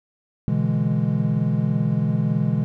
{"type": "chord", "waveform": "triangle", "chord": "E dominant seventh", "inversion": "second", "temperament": "equal", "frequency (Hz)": [123.47, 146.83, 164.81, 207.7], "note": ["B2", "D3", "E3", "G#3"], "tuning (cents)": [0, 0, 0, 0], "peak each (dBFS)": -22, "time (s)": [0.48, 2.64], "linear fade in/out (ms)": 0, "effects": []}